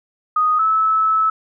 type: tone pair in turn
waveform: sine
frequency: 1244.5 / 1302.8 Hz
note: D#6 / E6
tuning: 0 / -21 cents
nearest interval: minor second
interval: 79 cents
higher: second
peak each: -13 dBFS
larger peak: neither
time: 0.36-0.59 / 0.59-1.3 s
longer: second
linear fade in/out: 5 ms
effects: none